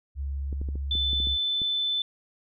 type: tone with pitch glide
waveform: sine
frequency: 69.3 to 68.74 Hz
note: C#2 to C#2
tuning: 0 to -14 cents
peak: -28 dBFS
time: 0.15-1.38 s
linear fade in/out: 50 ms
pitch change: -14 cents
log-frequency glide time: 1.09-1.19 s
type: clicks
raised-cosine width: 3 ms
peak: -26 dBFS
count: 9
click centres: 0.528 / 0.615 / 0.688 / 0.756 / 0.953 / 1.132 / 1.202 / 1.271 / 1.618 s
type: tone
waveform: sine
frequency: 3518 Hz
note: A7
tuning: 1 cent flat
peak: -24 dBFS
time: 0.91-2.02 s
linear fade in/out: 2 ms
effects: none